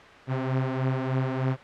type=beating tone pair; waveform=sawtooth; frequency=130 / 133.3 Hz; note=C3 / C3; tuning=-11 / +33 cents; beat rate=3.3 Hz; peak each=-22 / -26 dBFS; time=0.27-1.57 s; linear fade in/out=50 ms; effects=white hiss -46 dBFS RMS until 1.63 s + low-pass 2000 Hz 12 dB/octave